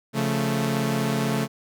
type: chord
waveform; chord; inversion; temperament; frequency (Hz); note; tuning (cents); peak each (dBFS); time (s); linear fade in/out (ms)
sawtooth; Db augmented; none; equal; 138.59 / 174.61 / 220; Db3 / F3 / A3; 0 / 0 / 0; -22 / -27 / -21; 0.13-1.48; 50
effects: none